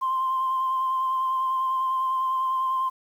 sine tone with vibrato, 1046.5 Hz, C6, in tune, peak -21 dBFS, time 0.01-2.9 s, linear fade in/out 20 ms, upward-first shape sine, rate 10 Hz, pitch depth 18 cents each way, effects tanh soft clip ceiling -18 dBFS + 9-bit

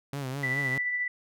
sawtooth tone with vibrato, 135.2 Hz, C#3, 43 cents flat, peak -28 dBFS, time 0.13-0.78 s, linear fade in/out 2 ms, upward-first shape sine, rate 4.8 Hz, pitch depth 97 cents each way
sine tone with tremolo, 1975.5 Hz, B6, in tune, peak -25 dBFS, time 0.43-1.08 s, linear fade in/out 5 ms, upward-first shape triangle, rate 14 Hz, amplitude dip 40%
effects none

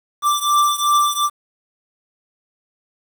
square beating tone pair, 1174.7 / 1177.4 Hz, D6 / D6, 0 / +4 cents, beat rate 2.7 Hz, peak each -17 / -19 dBFS, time 0.22-1.3 s, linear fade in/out 50 ms, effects 7-bit

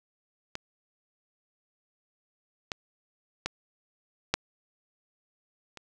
clicks, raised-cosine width 0.2 ms, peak -17 / -14 / -12 / -6 / -26 dBFS, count 5, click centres 0.554 / 2.718 / 3.46 / 4.34 / 5.773 s, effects none

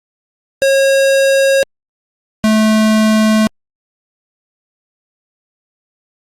square tone pair in turn, 544 / 217.1 Hz, C#5 / A3, -33 / -23 cents, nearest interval octave + major third, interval 1590 cents, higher first, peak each -9 dBFS, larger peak neither, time 0.62-1.63 / 2.44-3.47 s, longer second, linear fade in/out 0 ms, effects low-pass 11000 Hz 12 dB/octave + Opus 48 kbps

